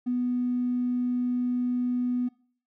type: tone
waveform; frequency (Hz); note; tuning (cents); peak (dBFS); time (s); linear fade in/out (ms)
triangle; 246.9; B3; 0; -20; 0.06-2.29; 20
effects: noise-tail reverb RT60 0.5 s tail -25 dB re dry + tanh soft clip ceiling -22 dBFS